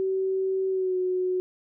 sine tone with pitch glide, 381 to 367.4 Hz, G4 to F#4, -49 to -12 cents, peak -23 dBFS, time 0-1.4 s, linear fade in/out 0 ms, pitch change -63 cents, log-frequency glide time 0.69-0.97 s, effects none

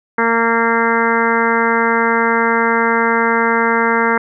harmonic tone, 230 Hz, A#3, 23 cents flat, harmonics 1 / 2 / 3 / 4 / 5 / 6 / 7 / 8 / 9, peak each -20 / -18 / -27 / -18 / -22 / -20 / -20 / -24 / -23 dBFS, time 0.18-4.18 s, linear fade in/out 5 ms, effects none

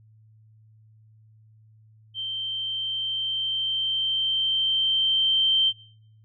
sine tone with level ramp, 3127 Hz, G7, 5 cents flat, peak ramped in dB -28 to -17 dBFS, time 2.14-5.73 s, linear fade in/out 50 ms, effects noise-tail reverb RT60 0.7 s tail -26 dB re dry + added 109 Hz sine -52 dBFS peak until 6.24 s

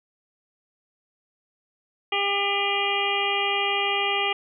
harmonic tone with a mistuned harmonic, 400.7 Hz, G4, 38 cents sharp, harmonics 1 / 2 / 3 / 5 / 6 / 7 / 8, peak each -30 / -28 / -31 / -31 / -28 / -28 / -32 dBFS, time 2.12-4.33 s, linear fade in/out 5 ms, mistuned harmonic 7, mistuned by +25 cents, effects none

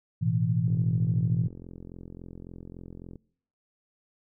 sine chord, A suspended second, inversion none, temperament equal, 110 / 123.47 / 164.81 Hz, A2 / B2 / E3, 0 / 0 / 0 cents, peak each -27 dBFS, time 0.21-1.48 s, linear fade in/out 20 ms
click train, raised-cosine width 3 ms, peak -30 dBFS, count 109, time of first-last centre 0.68-3.157 s, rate 43.6 Hz
effects noise-tail reverb RT60 0.7 s tail -25 dB re dry

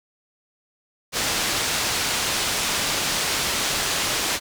white low-pass noise, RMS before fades -24 dBFS, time 1.12-4.4 s, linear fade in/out 50 ms, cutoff 6400 Hz, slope 12 dB/octave, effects none

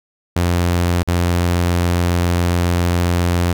sawtooth tone with dropouts, 87.31 Hz, F2, in tune, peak -10 dBFS, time 0.36-3.53 s, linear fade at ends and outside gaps 5 ms, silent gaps 1.031-1.075 s, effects none

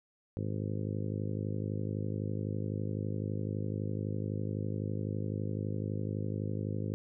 harmonic tone, 51.91 Hz, G#1, in tune, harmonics 2 / 3 / 4 / 5 / 6 / 7 / 8 / 9 / 10, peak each -35 / -39 / -41 / -43 / -45 / -46 / -47 / -48 / -49 dBFS, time 0.37-6.94 s, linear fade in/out 0 ms, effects none

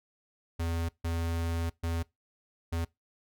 square tone bursts at uneven times, 83.5 Hz, E2, 23 cents sharp, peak -30 dBFS, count 4, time 0.59-0.89 / 1.04-1.7 / 1.83-2.03 / 2.72-2.85 s, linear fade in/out 10 ms, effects noise-tail reverb RT60 0.2 s tail -23 dB re dry

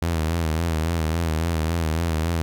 sawtooth tone with vibrato, 81.5 Hz, E2, 19 cents flat, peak -17 dBFS, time 0.02-2.42 s, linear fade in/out 0 ms, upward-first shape sine, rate 3.6 Hz, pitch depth 75 cents each way, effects none

